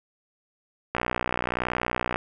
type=click train; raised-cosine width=0.5 ms; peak=-10 dBFS; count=75; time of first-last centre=0.95-2.159 s; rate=61.2 Hz; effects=none